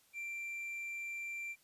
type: tone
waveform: triangle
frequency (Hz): 2357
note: D7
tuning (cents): +6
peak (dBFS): -38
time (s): 0.13-1.56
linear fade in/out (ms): 50
effects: white hiss -69 dBFS RMS until 1.63 s + resampled to 32000 Hz